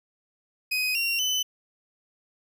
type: tone with pitch steps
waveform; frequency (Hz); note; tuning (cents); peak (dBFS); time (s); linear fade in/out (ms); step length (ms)
30% pulse; 2509 / 2752 / 3018; D#7 / F7 / F#7; +14 / -26 / +34; -21; 0.71-1.43; 10; 240
effects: none